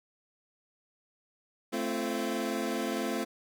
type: chord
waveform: 25% pulse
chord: F major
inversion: first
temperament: equal with one note detuned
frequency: 220 / 261.6 / 342.4 Hz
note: A3 / C4 / F4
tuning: 0 / 0 / -34 cents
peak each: -31 dBFS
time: 1.72-3.25 s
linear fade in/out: 20 ms
effects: none